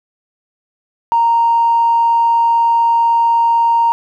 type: tone with tanh clipping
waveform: triangle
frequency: 929 Hz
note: A#5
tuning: 6 cents flat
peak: -9 dBFS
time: 1.12-3.92 s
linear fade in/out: 0 ms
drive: 4 dB
effects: none